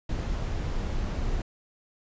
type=noise; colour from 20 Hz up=brown; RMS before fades=-29 dBFS; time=0.09-1.42 s; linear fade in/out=5 ms; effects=resampled to 16000 Hz